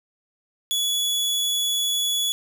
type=tone; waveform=sawtooth; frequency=3398 Hz; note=G#7; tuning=39 cents sharp; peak=-18 dBFS; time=0.71-2.32 s; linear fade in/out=0 ms; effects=none